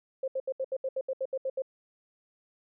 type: tone bursts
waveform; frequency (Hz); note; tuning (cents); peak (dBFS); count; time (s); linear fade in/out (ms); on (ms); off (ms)
sine; 529; C5; +19; -28; 12; 0.23-1.621; 5; 49; 73
effects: none